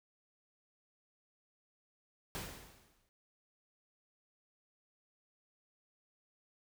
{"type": "noise with exponential decay", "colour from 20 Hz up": "pink", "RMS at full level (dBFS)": -40, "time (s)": [2.35, 3.09], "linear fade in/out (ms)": 0, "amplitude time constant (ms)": 160, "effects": []}